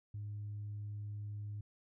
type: tone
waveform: sine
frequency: 103.83 Hz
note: G#2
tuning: in tune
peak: -39 dBFS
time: 0.14-1.61 s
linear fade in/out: 5 ms
effects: tanh soft clip ceiling -37 dBFS